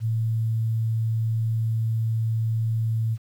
sine tone, 112.4 Hz, A2, 37 cents sharp, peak -21 dBFS, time 0-3.18 s, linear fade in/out 50 ms, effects 9-bit

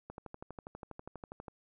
click train, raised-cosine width 1 ms, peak -30 dBFS, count 18, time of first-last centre 0.1-1.482 s, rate 12.3 Hz, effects none

